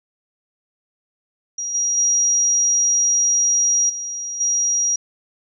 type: tone with level steps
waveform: sine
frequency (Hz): 5730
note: F8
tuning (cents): +44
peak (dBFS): -23 / -17 / -14 / -25 / -16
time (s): 1.58-4.96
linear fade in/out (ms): 5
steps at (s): 1.74 / 1.97 / 3.89 / 4.4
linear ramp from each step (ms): 10
effects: none